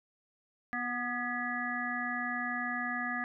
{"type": "harmonic tone with a mistuned harmonic", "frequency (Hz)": 244.9, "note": "B3", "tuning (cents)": -14, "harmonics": [1, 3, 5, 7, 8], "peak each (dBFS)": [-39, -40, -40, -36, -39], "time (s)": [0.73, 3.24], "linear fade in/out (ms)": 0, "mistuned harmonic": 7, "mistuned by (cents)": -29, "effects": []}